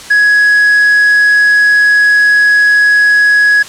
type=tone; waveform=triangle; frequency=1673 Hz; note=G#6; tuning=12 cents sharp; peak=-3 dBFS; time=0.1-3.63 s; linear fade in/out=10 ms; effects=white hiss -29 dBFS RMS until 3.68 s + low-pass 8000 Hz 12 dB/octave